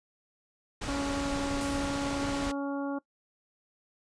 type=low-pass noise; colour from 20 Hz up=pink; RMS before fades=-36 dBFS; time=0.81-2.52 s; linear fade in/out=10 ms; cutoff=7900 Hz; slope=12 dB/octave
type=harmonic tone; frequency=280 Hz; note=C#4; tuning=18 cents sharp; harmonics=1 / 2 / 3 / 4 / 5; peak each=-31 / -37 / -41 / -43 / -45 dBFS; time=0.88-2.99 s; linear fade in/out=10 ms
type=noise with exponential decay; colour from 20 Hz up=violet; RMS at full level=-35 dBFS; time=1.61-2.3 s; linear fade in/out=1 ms; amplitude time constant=150 ms
effects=noise-tail reverb RT60 0.1 s tail -20 dB re dry + resampled to 22050 Hz